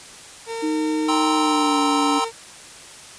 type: tone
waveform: 30% pulse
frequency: 456.3 Hz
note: A#4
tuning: 37 cents flat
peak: -24 dBFS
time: 0.46-2.32 s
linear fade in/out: 50 ms
type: tone with pitch glide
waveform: sine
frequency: 311.1 to 288.6 Hz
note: D#4 to D4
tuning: 0 to -30 cents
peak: -20 dBFS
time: 0.62-2.2 s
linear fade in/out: 20 ms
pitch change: -130 cents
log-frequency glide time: 1.33-1.79 s
type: chord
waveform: square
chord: C dominant seventh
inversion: second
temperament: just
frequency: 784.9 / 941.9 / 1046.5 / 1308.1 Hz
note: G5 / Bb5 / C6 / E6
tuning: +2 / +18 / 0 / -14 cents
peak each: -26 dBFS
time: 1.08-2.25 s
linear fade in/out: 10 ms
effects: white hiss -41 dBFS RMS until 3.18 s + resampled to 22050 Hz